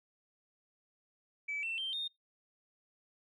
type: tone with pitch steps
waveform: sine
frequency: 2300 / 2688 / 3142 / 3672 Hz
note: D7 / E7 / G7 / A#7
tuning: -37 / +33 / +3 / -27 cents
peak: -34 dBFS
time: 1.48-2.08 s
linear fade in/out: 10 ms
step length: 150 ms
effects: noise-tail reverb RT60 0.2 s tail -24 dB re dry + tanh soft clip ceiling -30 dBFS